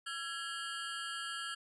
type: ring-modulated tone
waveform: 25% pulse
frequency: 1509 Hz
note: F#6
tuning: 34 cents sharp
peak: -32 dBFS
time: 0.06-1.55 s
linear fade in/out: 10 ms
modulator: 153 Hz
effects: resampled to 24000 Hz